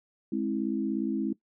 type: tone cluster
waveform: sine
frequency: 210.1 / 267.1 / 327 Hz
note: G#3 / C4 / E4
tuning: +20 / +36 / -14 cents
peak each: -31 dBFS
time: 0.32-1.33 s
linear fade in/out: 5 ms
effects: noise-tail reverb RT60 0.1 s tail -18 dB re dry